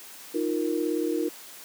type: chord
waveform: sine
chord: Eb suspended second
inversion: none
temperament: equal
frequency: 311.1 / 349.2 / 466.2 Hz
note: Eb4 / F4 / Bb4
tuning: 0 / 0 / 0 cents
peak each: -27 / -28 / -30 dBFS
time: 0.34-1.29 s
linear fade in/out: 10 ms
effects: white hiss -45 dBFS RMS until 1.64 s + high-pass 200 Hz 12 dB/octave